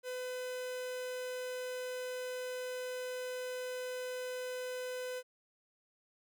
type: tone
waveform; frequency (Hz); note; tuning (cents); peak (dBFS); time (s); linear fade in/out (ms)
45% pulse; 504; B4; +35; -38; 0.03-5.23; 50
effects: none